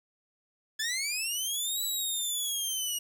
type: linear two-way sweep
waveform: 15% pulse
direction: up then down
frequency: 1699 to 3951 to 2870 Hz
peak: -23 dBFS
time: 0.79-2.99 s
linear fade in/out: 10 ms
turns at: 1.83 s
effects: 9-bit